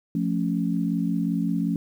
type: chord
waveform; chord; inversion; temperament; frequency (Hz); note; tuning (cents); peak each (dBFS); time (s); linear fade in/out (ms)
sine; F augmented; none; equal; 174.61 / 220 / 277.2; F3 / A3 / C#4; 0 / 0 / 0; -25 / -27 / -27; 0.15-1.76; 2
effects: 9-bit

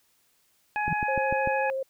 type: harmonic tone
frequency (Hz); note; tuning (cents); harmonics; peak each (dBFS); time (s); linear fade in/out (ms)
839; G#5; +17; 1 / 2 / 3; -27 / -31 / -33; 0.76-1.7; 0
type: tone with exponential growth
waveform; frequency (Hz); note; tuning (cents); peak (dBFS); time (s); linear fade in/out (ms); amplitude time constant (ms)
sine; 164.81; E3; 0; -22; 0.85-0.93; 2; 17
type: click train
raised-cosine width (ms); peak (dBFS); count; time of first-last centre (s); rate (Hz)
3; -20; 5; 0.88-1.474; 6.73
type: tone with vibrato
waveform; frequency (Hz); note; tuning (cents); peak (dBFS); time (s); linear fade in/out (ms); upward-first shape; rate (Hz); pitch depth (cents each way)
sine; 533; C5; +32; -27; 1.08-1.83; 5; sine; 13; 13
effects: white hiss -67 dBFS RMS until 1.89 s

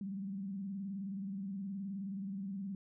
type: tone with vibrato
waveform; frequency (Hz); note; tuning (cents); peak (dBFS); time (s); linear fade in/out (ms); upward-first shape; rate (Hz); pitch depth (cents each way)
sine; 195.4; G3; -5; -38; 0.01-2.75; 2; square; 19; 68
effects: none

